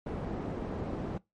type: low-pass noise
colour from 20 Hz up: white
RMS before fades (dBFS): -36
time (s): 0.06-1.18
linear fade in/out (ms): 5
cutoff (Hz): 430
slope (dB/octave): 12
effects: noise-tail reverb RT60 0.2 s tail -22 dB re dry + MP3 48 kbps